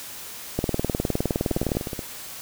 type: two click trains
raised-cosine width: 2 ms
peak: -9 / -16 dBFS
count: 24 / 9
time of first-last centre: 0.59-1.769 / 1.51-1.992 s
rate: 19.5 / 16.6 Hz
effects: white hiss -38 dBFS RMS until 2.41 s